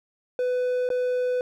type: tone with dropouts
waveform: triangle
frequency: 499.3 Hz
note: B4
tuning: 19 cents sharp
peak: -20 dBFS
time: 0.39-1.41 s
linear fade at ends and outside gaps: 1 ms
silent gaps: 0.89-0.902 s
effects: none